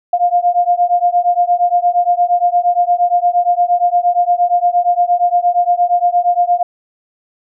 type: beating tone pair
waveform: sine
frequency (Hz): 701 / 709.6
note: F5 / F5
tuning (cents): +6 / +27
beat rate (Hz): 8.6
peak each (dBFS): -13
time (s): 0.13-6.63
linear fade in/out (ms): 5
effects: none